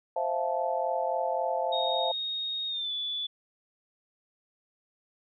sine chord, F major seventh, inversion second, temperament just, 523.8 / 654.8 / 698.5 / 873.1 Hz, C5 / E5 / F5 / A5, +2 / -12 / 0 / -14 cents, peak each -32 dBFS, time 0.16-2.12 s, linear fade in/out 5 ms
sine tone with pitch glide, 3729 to 3459 Hz, A#7 to A7, 0 to -30 cents, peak -30 dBFS, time 1.72-3.27 s, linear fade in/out 10 ms, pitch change -130 cents, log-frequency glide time 2.68-2.92 s
effects none

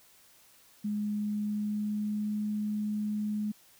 sine tone with pitch glide, 208.7 to 210.5 Hz, G#3 to G#3, +9 to +24 cents, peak -29 dBFS, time 0.84-3.52 s, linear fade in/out 10 ms, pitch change +15 cents, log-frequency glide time 1.23-2.37 s, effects white hiss -60 dBFS RMS until 3.79 s

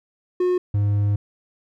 triangle tone pair in turn, 361.6 / 102.41 Hz, F#4 / G#2, -40 / -24 cents, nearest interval octave + minor seventh, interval 2184 cents, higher first, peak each -15 / -15 dBFS, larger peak neither, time 0.4-0.58 / 0.74-1.16 s, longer second, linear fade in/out 5 ms, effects none

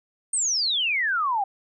sine exponential sweep, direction down, 8870 to 761 Hz, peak -21 dBFS, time 0.33-1.44 s, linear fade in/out 5 ms, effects none

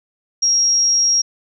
sine tone, 5610 Hz, F8, 7 cents sharp, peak -12 dBFS, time 0.42-1.22 s, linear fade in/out 10 ms, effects none

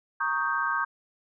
sine chord, Eb dominant seventh, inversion second, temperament equal, 932.3 / 1108.7 / 1244.5 / 1568 Hz, Bb5 / Db6 / Eb6 / G6, 0 / 0 / 0 / 0 cents, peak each -33 / -30 / -31 / -28 dBFS, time 0.2-0.85 s, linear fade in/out 10 ms, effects none

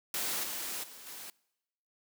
white noise with level steps, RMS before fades -34 / -38 / -50 / -45 dBFS, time 0.14-1.3 s, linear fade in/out 2 ms, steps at 0.43 / 0.83 / 1.06 s, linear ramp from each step 10 ms, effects noise-tail reverb RT60 0.9 s tail -24 dB re dry + high-pass 200 Hz 12 dB/octave

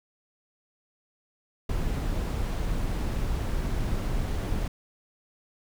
brown noise, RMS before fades -28 dBFS, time 1.69-4.68 s, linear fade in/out 5 ms, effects none

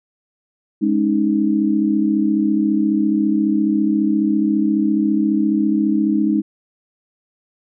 sine chord, Ab suspended fourth, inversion none, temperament just, 207.7 / 276.9 / 311.5 Hz, Ab3 / Db4 / Eb4, 0 / -2 / +2 cents, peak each -18 / -21 / -17 dBFS, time 0.81-6.42 s, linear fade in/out 20 ms, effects none

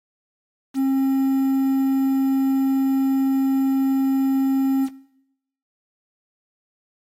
triangle tone with quantisation, 268.5 Hz, C4, 45 cents sharp, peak -15 dBFS, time 0.74-4.89 s, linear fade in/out 50 ms, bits 7, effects noise-tail reverb RT60 0.8 s tail -19 dB re dry + AAC 48 kbps

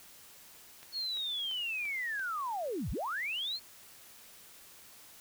click train, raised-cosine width 0.2 ms, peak -33 dBFS, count 5, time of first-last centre 0.83-2.195 s, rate 2.93 Hz
sine linear two-way sweep, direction down then up, 4385 to 34.65 to 4385 Hz, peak -33 dBFS, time 0.92-3.6 s, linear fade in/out 50 ms, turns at 2.91 s
effects white hiss -55 dBFS RMS until 5.2 s

